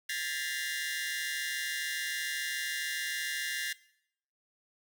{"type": "tone cluster", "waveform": "sawtooth", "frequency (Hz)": [1607, 1740, 1895, 2058, 2819], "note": ["G6", "A6", "A#6", "C7", "F7"], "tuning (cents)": [43, -20, 28, -29, 16], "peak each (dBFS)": [-38, -34, -37, -36, -38], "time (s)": [0.09, 3.73], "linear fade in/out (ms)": 5, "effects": ["noise-tail reverb RT60 0.7 s tail -19 dB re dry"]}